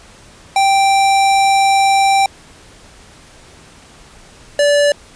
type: tone pair in turn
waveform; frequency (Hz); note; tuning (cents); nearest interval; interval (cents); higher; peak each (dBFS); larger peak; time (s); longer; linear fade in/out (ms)
square; 784 / 579.3; G5 / D5; 0 / -24; perfect fourth; 524; first; -10; neither; 0.56-2.26 / 4.59-4.92; first; 2
effects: pink hiss -42 dBFS RMS until 5.15 s + resampled to 22050 Hz